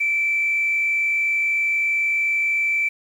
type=tone with frequency modulation; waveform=sine; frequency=2328 Hz; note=D7; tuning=16 cents flat; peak=-17 dBFS; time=0-2.89 s; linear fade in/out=10 ms; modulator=53 Hz; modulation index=0.49; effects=tanh soft clip ceiling -13 dBFS + 8-bit